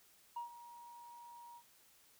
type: tone with ADSR envelope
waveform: sine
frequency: 949 Hz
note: A#5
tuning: 31 cents sharp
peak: -37 dBFS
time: 0.36-1.63 s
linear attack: 7 ms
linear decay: 120 ms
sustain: -15 dB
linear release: 68 ms
effects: tanh soft clip ceiling -37 dBFS + white hiss -67 dBFS RMS until 2.19 s